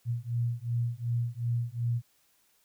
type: beating tone pair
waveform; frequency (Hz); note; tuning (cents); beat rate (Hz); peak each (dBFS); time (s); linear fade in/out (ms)
sine; 117.4 / 120.1; A#2 / B2; +13 / -48; 2.7; -31; 0.05-2.02; 50
effects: white hiss -68 dBFS RMS until 2.64 s